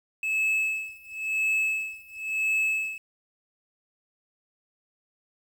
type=tone with tremolo; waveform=triangle; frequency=2598 Hz; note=E7; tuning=26 cents flat; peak=-20 dBFS; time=0.23-2.98 s; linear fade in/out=2 ms; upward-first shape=sine; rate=0.96 Hz; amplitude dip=95%; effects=9-bit